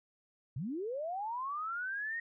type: linear sweep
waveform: sine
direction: up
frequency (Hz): 110 to 1882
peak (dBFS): -35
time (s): 0.56-2.2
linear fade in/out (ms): 5
effects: none